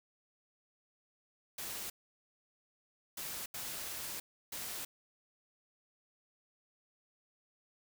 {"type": "noise bursts at uneven times", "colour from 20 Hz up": "white", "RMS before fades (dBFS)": -42, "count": 4, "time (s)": [[1.58, 1.9], [3.17, 3.46], [3.54, 4.2], [4.52, 4.85]], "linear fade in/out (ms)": 5, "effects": []}